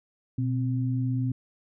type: tone pair together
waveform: sine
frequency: 122.88 / 260.8 Hz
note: B2 / C4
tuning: -8 / -5 cents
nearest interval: octave + minor second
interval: 1303 cents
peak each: -25 / -30 dBFS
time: 0.38-1.32 s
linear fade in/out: 5 ms
effects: none